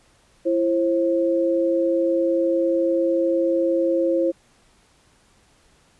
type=tone pair together; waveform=sine; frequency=335.8 / 533 Hz; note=E4 / C5; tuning=+32 / +32 cents; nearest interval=minor sixth; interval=800 cents; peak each=-20 dBFS; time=0.45-4.32 s; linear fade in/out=20 ms; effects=pink hiss -58 dBFS RMS until 5.99 s + resampled to 24000 Hz